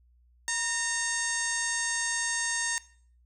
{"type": "harmonic tone with a mistuned harmonic", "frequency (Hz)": 918, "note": "A#5", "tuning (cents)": -27, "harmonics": [1, 2, 3, 4, 5, 6, 7, 8, 9, 10], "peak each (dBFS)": [-39, -32, -44, -41, -40, -43, -33, -42, -36, -41], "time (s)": [0.48, 2.78], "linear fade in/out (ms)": 0, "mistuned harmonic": 1, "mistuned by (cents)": 67, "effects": ["noise-tail reverb RT60 0.5 s tail -18 dB re dry", "added 60 Hz sine -59 dBFS peak until 3.25 s"]}